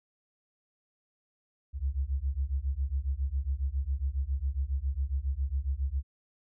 sine beating tone pair, 64.6 / 71.9 Hz, C2 / D2, -21 / -36 cents, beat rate 7.3 Hz, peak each -31 dBFS, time 1.73-6.03 s, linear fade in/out 50 ms, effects none

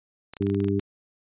clicks, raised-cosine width 0.2 ms, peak -22 dBFS, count 10, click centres 0.336 / 0.368 / 0.424 / 0.468 / 0.5 / 0.546 / 0.603 / 0.644 / 0.684 / 0.796 s
harmonic tone, 99.4 Hz, G2, 25 cents sharp, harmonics 1 / 2 / 3 / 4, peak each -27 / -27 / -27 / -27 dBFS, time 0.4-0.8 s, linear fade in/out 10 ms
effects resampled to 8000 Hz

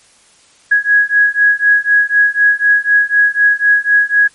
sine beating tone pair, 1661.2 / 1665.2 Hz, G#6 / G#6, 0 / +4 cents, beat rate 4 Hz, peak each -11 dBFS, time 0.71-4.28 s, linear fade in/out 10 ms, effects white hiss -48 dBFS RMS until 4.34 s + MP3 48 kbps

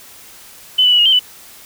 sine tone with pitch steps, 3023 / 2973 / 2941 / 2870 / 3125 / 2985 Hz, F#7 / F#7 / F#7 / F7 / G7 / F#7, +36 / +8 / -11 / +47 / -6 / +15 cents, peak -8 dBFS, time 0.78-1.194 s, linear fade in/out 10 ms, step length 69 ms, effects white hiss -40 dBFS RMS until 1.65 s

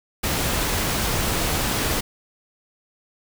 pink noise, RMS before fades -23 dBFS, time 0.23-2.01 s, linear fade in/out 10 ms, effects none

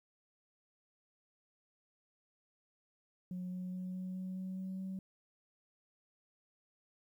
sine tone with pitch steps, 181.4 / 182.56 / 183.72 / 184.89 / 186.07 / 187.26 / 188.45 / 189.65 Hz, F#3 / F#3 / F#3 / F#3 / F#3 / F#3 / F#3 / F#3, -34 / -23 / -12 / -1 / +10 / +21 / +32 / +43 cents, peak -37 dBFS, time 3.31-4.99 s, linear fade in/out 2 ms, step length 210 ms, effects tanh soft clip ceiling -36 dBFS + 12-bit

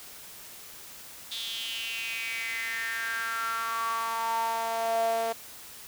sawtooth tone with high-pass filter sweep, 227.6 Hz, A#3, 41 cents flat, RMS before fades -31 dBFS, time 1.31-5.33 s, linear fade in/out 10 ms, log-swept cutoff 3600 to 590 Hz, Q 7, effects white hiss -46 dBFS RMS until 5.87 s

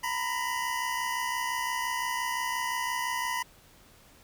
25% pulse tone pair together, 932.3 / 998.1 Hz, A#5 / B5, 0 / +18 cents, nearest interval minor second, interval 118 cents, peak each -30 / -27 dBFS, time 0.03-3.43 s, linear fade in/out 10 ms, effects pink hiss -57 dBFS RMS until 4.23 s

